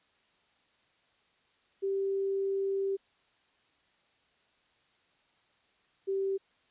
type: tone pair in turn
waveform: sine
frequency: 390.8 / 388.7 Hz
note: G4 / G4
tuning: -5 / -15 cents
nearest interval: unison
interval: 10 cents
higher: first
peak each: -28 dBFS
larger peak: neither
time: 1.82-2.97 / 6.07-6.38 s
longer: first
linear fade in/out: 20 ms
effects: white hiss -69 dBFS RMS until 6.7 s + resampled to 8000 Hz